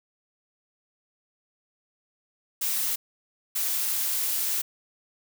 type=noise bursts at uneven times; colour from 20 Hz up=blue; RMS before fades=-27 dBFS; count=2; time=2.61-2.96 / 3.55-4.62 s; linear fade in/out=10 ms; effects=none